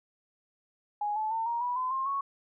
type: tone with pitch steps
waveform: sine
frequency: 830.6 / 865.4 / 901.6 / 939.3 / 978.7 / 1019.6 / 1062.3 / 1106.8 Hz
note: G#5 / A5 / A5 / A#5 / B5 / C6 / C6 / C#6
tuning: 0 / -29 / +42 / +13 / -16 / -45 / +26 / -3 cents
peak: -28 dBFS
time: 1.01-2.21 s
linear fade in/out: 5 ms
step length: 150 ms
effects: none